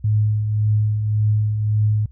sine tone with tremolo, 106.5 Hz, G#2, 44 cents sharp, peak -13 dBFS, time 0.04-2.06 s, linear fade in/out 5 ms, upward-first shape triangle, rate 1.8 Hz, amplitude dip 50%, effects added 64 Hz sine -41 dBFS peak until 2.11 s

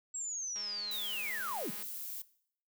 sine linear sweep, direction down, 7690 to 133.4 Hz, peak -36 dBFS, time 0.14-1.71 s, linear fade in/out 10 ms
click train, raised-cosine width 0.2 ms, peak -34 dBFS, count 263, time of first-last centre 0.56-1.826 s, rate 207 Hz
violet noise, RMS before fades -42 dBFS, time 0.91-2.22 s, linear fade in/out 5 ms
effects noise-tail reverb RT60 0.6 s tail -18 dB re dry

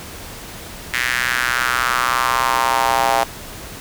square tone with high-pass filter sweep, 61.74 Hz, B1, in tune, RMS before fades -18 dBFS, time 0.93-3.24 s, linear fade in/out 10 ms, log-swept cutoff 1900 to 750 Hz, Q 3.4, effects pink hiss -34 dBFS RMS until 3.8 s

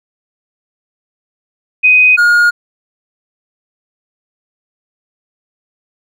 sine / triangle tone pair in turn, 2503 / 1429 Hz, D#7 / F6, +10 / +39 cents, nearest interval minor seventh, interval 971 cents, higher first, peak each -4 dBFS, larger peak neither, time 1.83-2.17 / 2.17-2.51 s, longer neither, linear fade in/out 20 ms, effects none

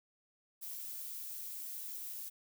violet noise, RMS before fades -44 dBFS, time 0.61-2.3 s, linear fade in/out 20 ms, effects none

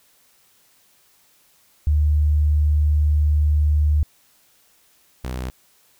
sine / sawtooth tone pair in turn, 75 / 63.17 Hz, D2 / B1, +37 / +40 cents, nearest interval minor third, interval 297 cents, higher first, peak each -14 / -22 dBFS, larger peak first, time 1.87-4.03 / 5.24-5.5 s, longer first, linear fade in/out 0 ms, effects white hiss -58 dBFS RMS until 5.99 s

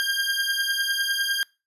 20% pulse beating tone pair, 1600 / 1609.9 Hz, G6 / G6, +35 / +46 cents, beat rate 9.9 Hz, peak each -21 / -21 dBFS, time 0-1.43 s, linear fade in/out 0 ms, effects noise-tail reverb RT60 0.3 s tail -25 dB re dry + resampled to 32000 Hz

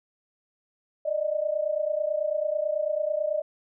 sine tone pair together, 592.9 / 622 Hz, D5 / D#5, +16 / -1 cents, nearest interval minor second, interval 83 cents, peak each -27 dBFS, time 1.05-3.42 s, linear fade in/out 10 ms, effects none

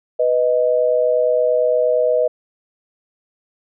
sine tone pair together, 494.7 / 623.3 Hz, B4 / D#5, +3 / +3 cents, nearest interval major third, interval 400 cents, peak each -16 dBFS, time 0.19-2.28 s, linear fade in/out 10 ms, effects none

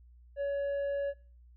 sine tone with tanh clipping, 563 Hz, C#5, 27 cents sharp, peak -31 dBFS, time 0.36-1.14 s, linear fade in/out 50 ms, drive 5 dB, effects noise-tail reverb RT60 0.4 s tail -22 dB re dry + added 60 Hz sine -54 dBFS peak until 1.56 s

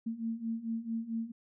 sine beating tone pair, 224.6 / 229.1 Hz, A3 / A#3, +36 / -30 cents, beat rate 4.5 Hz, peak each -38 / -35 dBFS, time 0.06-1.32 s, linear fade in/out 10 ms, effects none

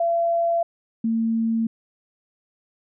sine tone pair in turn, 678 / 226.3 Hz, E5 / A3, +49 / +49 cents, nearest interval octave + perfect fifth, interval 1900 cents, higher first, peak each -18 / -19 dBFS, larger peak first, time 0-0.63 / 1.04-1.67 s, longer neither, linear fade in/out 5 ms, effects none

